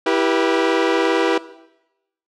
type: chord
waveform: sawtooth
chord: E minor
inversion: none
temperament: equal with one note detuned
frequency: 329.6 / 392 / 484.6 Hz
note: E4 / G4 / B4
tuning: 0 / 0 / -33 cents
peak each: -16 dBFS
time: 0.06-1.38 s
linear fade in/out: 5 ms
effects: noise-tail reverb RT60 0.9 s tail -17 dB re dry + low-pass 4000 Hz 12 dB/octave